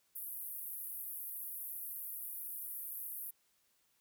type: band-pass noise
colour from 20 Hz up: white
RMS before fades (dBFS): -44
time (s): 0.15-3.31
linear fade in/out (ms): 10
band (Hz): 11000 to 16000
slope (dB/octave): 48
effects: white hiss -75 dBFS RMS until 4 s